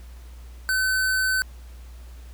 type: tone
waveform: square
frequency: 1522 Hz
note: F#6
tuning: 48 cents sharp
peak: -21 dBFS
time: 0.69-1.42 s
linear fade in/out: 0 ms
effects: added 60 Hz sine -39 dBFS peak until 2.33 s + pink hiss -54 dBFS RMS until 2.33 s